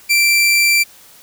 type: tone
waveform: sawtooth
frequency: 2349 Hz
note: D7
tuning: in tune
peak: -7 dBFS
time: 0.09-0.84 s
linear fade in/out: 20 ms
effects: white hiss -44 dBFS RMS until 1.22 s